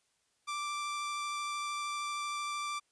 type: tone with vibrato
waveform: sawtooth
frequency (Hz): 1174.7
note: D6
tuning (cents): 0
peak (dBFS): -31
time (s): 0.47-2.8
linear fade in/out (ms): 20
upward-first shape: triangle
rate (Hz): 13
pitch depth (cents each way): 9
effects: white hiss -75 dBFS RMS until 2.91 s + resampled to 22050 Hz